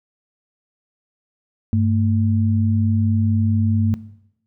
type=tone pair together; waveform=sine; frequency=99.4 / 224 Hz; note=G2 / A3; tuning=+25 / +31 cents; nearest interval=octave + major second; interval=1406 cents; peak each=-16 / -19 dBFS; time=1.73-3.94 s; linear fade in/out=0 ms; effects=noise-tail reverb RT60 0.8 s tail -18 dB re dry